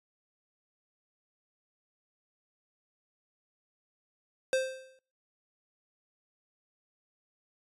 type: tone with exponential decay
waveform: square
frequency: 523.3 Hz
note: C5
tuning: in tune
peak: -24 dBFS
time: 4.53-4.99 s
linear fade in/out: 1 ms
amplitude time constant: 100 ms
effects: noise-tail reverb RT60 0.4 s tail -24 dB re dry + resampled to 24000 Hz